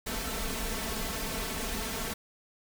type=noise with comb filter; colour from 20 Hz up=pink; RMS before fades=-34 dBFS; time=0.06-2.14 s; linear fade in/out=10 ms; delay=4.5 ms; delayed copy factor=+0.8; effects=none